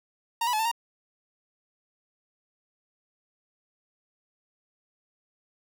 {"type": "tone with pitch steps", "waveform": "45% pulse", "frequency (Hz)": [926, 982, 859, 891, 932], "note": ["A#5", "B5", "A5", "A5", "A#5"], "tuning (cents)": [-12, -10, -42, 22, -1], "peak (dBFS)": -24, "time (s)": [0.41, 0.715], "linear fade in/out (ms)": 5, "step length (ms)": 61, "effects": []}